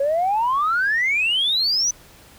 sine exponential sweep, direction up, 542 to 6100 Hz, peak -16 dBFS, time 0-1.91 s, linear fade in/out 5 ms, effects tanh soft clip ceiling -13 dBFS + pink hiss -48 dBFS RMS until 2.38 s

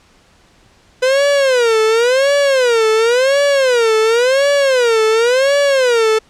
45% pulse tone with vibrato, 499.6 Hz, B4, 20 cents sharp, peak -10 dBFS, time 1.02-6.19 s, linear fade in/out 10 ms, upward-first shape sine, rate 0.93 Hz, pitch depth 230 cents each way, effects pink hiss -50 dBFS RMS until 6.29 s + low-pass 7000 Hz 12 dB/octave

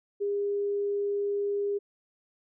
sine tone, 405.2 Hz, G#4, 43 cents flat, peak -26 dBFS, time 0.2-1.79 s, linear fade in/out 20 ms, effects none

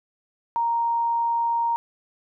sine tone, 932.3 Hz, A#5, in tune, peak -20 dBFS, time 0.56-1.76 s, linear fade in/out 0 ms, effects none

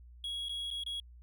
triangle tone with dropouts, 3322 Hz, G#7, in tune, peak -34 dBFS, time 0.24-1 s, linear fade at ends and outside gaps 2 ms, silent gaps 0.486-0.493 / 0.704-0.711 / 0.837-0.863 s, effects added 60 Hz sine -51 dBFS peak until 1.22 s

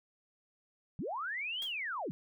sine linear two-way sweep, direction up then down, 120.3 to 3348 to 120.3 Hz, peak -35 dBFS, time 0.99-2.11 s, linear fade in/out 0 ms, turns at 1.64 s
white noise with exponential decay, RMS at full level -46 dBFS, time 1.62-1.77 s, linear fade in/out 1 ms, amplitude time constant 31 ms
effects none

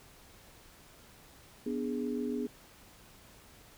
sine chord, G# diminished, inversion first, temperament equal, 246.9 / 293.7 / 415.3 Hz, B3 / D4 / G#4, 0 / 0 / 0 cents, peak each -34 / -38 / -37 dBFS, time 1.66-2.47 s, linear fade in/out 5 ms, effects pink hiss -57 dBFS RMS until 3.77 s

